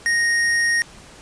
square tone, 1864.7 Hz, A#6, in tune, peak -17 dBFS, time 0.06-0.82 s, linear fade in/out 0 ms, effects pink hiss -44 dBFS RMS until 1.21 s + resampled to 22050 Hz

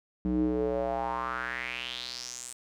square tone with band-pass filter sweep, 61.74 Hz, B1, in tune, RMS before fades -32 dBFS, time 0.25-2.53 s, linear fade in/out 0 ms, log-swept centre 240 to 8600 Hz, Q 4.7, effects none

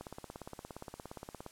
click train, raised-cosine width 1 ms, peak -29 dBFS, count 26, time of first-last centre 0.01-1.463 s, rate 17.2 Hz, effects white hiss -59 dBFS RMS until 1.51 s + low-pass 11000 Hz 12 dB/octave

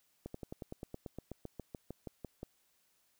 slowing click train, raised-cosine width 2 ms, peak -29 dBFS, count 18, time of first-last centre 0.26-2.431 s, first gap 84 ms, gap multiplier 1.05, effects white hiss -74 dBFS RMS until 3.19 s

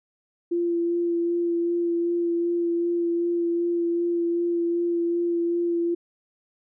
sine tone with vibrato, 342.6 Hz, F4, 33 cents flat, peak -21 dBFS, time 0.51-5.95 s, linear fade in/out 10 ms, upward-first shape sine, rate 2.6 Hz, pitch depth 14 cents each way, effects none

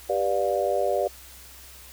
sine chord, G dominant seventh, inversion none, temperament just, 392 / 490 / 588 / 705.6 Hz, G4 / B4 / D5 / F5, 0 / -14 / +2 / +18 cents, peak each -28 / -28 / -25 / -28 dBFS, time 0.09-1.08 s, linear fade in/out 10 ms, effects added 64 Hz sine -50 dBFS peak until 1.92 s + white hiss -47 dBFS RMS until 1.92 s

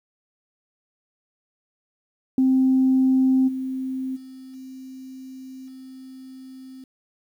sine tone with level steps, 261.6 Hz, C4, in tune, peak -14 / -25 / -38 / -36 / -38 dBFS, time 2.38-6.84 s, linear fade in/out 2 ms, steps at 3.47 / 4.15 / 4.53 / 5.67 s, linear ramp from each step 20 ms, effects tanh soft clip ceiling -10 dBFS + 9-bit

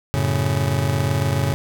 40% pulse chord, F# minor, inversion none, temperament just, 92.5 / 111 / 138.75 Hz, F#2 / A2 / C#3, 0 / +16 / +2 cents, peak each -23 / -23 / -20 dBFS, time 0.14-1.54 s, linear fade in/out 0 ms, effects none

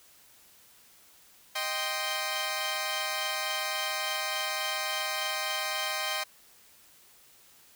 10% pulse chord, C minor, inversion first, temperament equal, 622.3 / 784 / 1046.5 Hz, Eb5 / G5 / C6, 0 / 0 / 0 cents, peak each -26 dBFS, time 1.55-6.24 s, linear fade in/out 10 ms, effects white hiss -58 dBFS RMS until 7.75 s

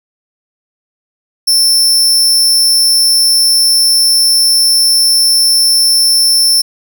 sawtooth tone, 5360 Hz, E8, 28 cents sharp, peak -4 dBFS, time 1.47-6.62 s, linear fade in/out 10 ms, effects none

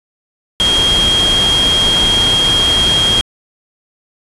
sine tone in noise, 3241 Hz, G#7, 43 cents flat, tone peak -10 dBFS, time 0.6-3.21 s, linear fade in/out 0 ms, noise pink, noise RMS -18 dBFS, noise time 0.6-3.21 s, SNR +5 dB, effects resampled to 24000 Hz

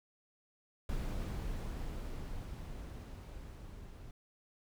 brown noise with level ramp, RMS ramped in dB -37 to -50 dBFS, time 0.89-4.11 s, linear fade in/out 2 ms, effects none

